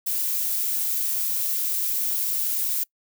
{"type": "noise", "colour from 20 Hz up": "violet", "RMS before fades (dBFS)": -25, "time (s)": [0.06, 2.84], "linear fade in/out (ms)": 10, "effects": ["noise-tail reverb RT60 0.1 s tail -24 dB re dry"]}